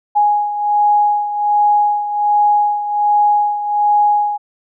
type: beating tone pair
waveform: sine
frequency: 830 / 831.3 Hz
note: G#5 / G#5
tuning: -1 / +1 cents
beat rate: 1.3 Hz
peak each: -12 / -18 dBFS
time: 0.15-4.38 s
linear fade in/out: 20 ms
effects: none